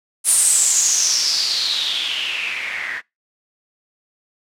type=noise with low-pass filter sweep; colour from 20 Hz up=blue; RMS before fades=-19 dBFS; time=0.24-3.02 s; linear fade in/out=50 ms; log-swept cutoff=9700 to 1800 Hz; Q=6.9; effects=noise-tail reverb RT60 0.2 s tail -24 dB re dry